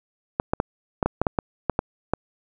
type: clicks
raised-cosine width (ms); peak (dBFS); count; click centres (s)
1; -6; 11; 0.399 / 0.535 / 0.601 / 1.028 / 1.06 / 1.216 / 1.268 / 1.388 / 1.697 / 1.791 / 2.136
effects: none